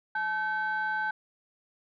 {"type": "tone pair together", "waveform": "sine", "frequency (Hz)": [861, 1538], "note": ["A5", "G6"], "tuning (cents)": [-38, -33], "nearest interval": "minor seventh", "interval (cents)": 1005, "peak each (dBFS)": [-30, -28], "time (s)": [0.15, 1.11], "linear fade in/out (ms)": 5, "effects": ["tanh soft clip ceiling -23 dBFS"]}